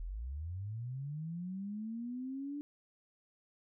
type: linear sweep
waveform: sine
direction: up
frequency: 37.42 to 293.7 Hz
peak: -38 dBFS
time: 0-2.61 s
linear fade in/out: 0 ms
effects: none